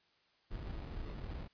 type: noise with sample-and-hold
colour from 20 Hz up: brown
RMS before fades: -43 dBFS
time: 0.5-1.48 s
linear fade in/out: 20 ms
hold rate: 1575 Hz
effects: white hiss -72 dBFS RMS until 1.53 s + resampled to 11025 Hz